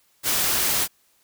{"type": "noise", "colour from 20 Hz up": "white", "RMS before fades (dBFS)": -22, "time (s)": [0.23, 0.88], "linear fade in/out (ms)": 50, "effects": ["white hiss -63 dBFS RMS until 1.23 s"]}